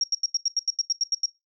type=tone bursts; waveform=sine; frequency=5588 Hz; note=F8; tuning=in tune; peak=-20 dBFS; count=12; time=0.01-1.258 s; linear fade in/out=2 ms; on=27 ms; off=84 ms; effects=noise-tail reverb RT60 0.2 s tail -19 dB re dry